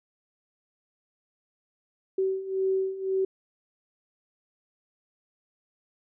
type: beating tone pair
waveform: sine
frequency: 380.6 / 382.5 Hz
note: F#4 / G4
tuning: +49 / -42 cents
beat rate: 1.9 Hz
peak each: -30 / -26 dBFS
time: 2.18-3.25 s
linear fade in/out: 5 ms
effects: none